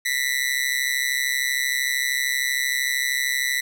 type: tone with amplitude modulation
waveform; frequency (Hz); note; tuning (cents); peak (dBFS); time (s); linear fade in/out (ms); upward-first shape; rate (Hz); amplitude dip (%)
sawtooth; 1973; B6; -2; -14; 0.05-3.61; 10; sine; 133; 85
effects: none